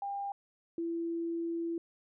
sine tone pair in turn, 800 / 335.2 Hz, G5 / E4, +35 / +29 cents, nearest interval octave + minor third, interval 1506 cents, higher first, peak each -34 / -32 dBFS, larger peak second, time 0.02-0.32 / 0.78-1.78 s, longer second, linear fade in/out 2 ms, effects none

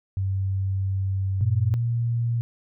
sine tone, 96.3 Hz, G2, 30 cents flat, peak -22 dBFS, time 0.17-1.74 s, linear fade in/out 0 ms
sine tone with pitch glide, 116.54 to 117.62 Hz, A#2 to A#2, 0 to +16 cents, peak -21 dBFS, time 1.41-2.41 s, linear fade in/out 0 ms, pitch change +16 cents, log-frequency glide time 1.61-1.76 s
effects none

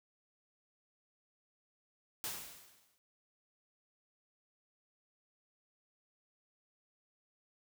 white noise with exponential decay, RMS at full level -38 dBFS, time 2.24-2.98 s, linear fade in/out 0 ms, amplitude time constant 160 ms, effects none

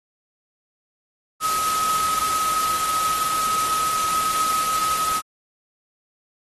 sine tone in noise, 1272 Hz, D#6, 38 cents sharp, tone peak -20 dBFS, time 1.4-5.22 s, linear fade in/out 50 ms, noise white, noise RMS -27 dBFS, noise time 1.4-5.22 s, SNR +4 dB, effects AAC 32 kbps

